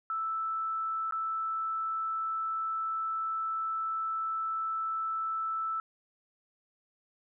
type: tone with dropouts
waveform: sine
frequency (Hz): 1318.5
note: E6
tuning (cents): 0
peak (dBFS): -30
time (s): 0.1-5.8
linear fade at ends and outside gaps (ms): 1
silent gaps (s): 1.11-1.123
effects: none